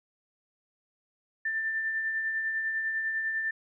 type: tone with tremolo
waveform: sine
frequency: 1780 Hz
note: A6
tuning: 20 cents sharp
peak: -26 dBFS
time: 1.45-3.51 s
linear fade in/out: 5 ms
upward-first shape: triangle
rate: 10 Hz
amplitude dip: 40%
effects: none